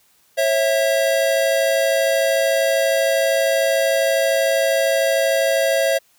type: tone pair together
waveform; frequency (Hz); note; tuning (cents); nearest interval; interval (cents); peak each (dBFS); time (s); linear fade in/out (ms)
square; 544.1 / 657; C#5 / E5; -32 / -6; minor third; 326; -19; 0.37-5.99; 20
effects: white hiss -58 dBFS RMS until 6.18 s